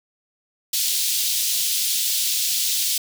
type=high-pass noise; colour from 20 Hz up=pink; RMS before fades=-22 dBFS; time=0.73-2.98 s; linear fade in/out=5 ms; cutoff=3400 Hz; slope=24 dB/octave; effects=none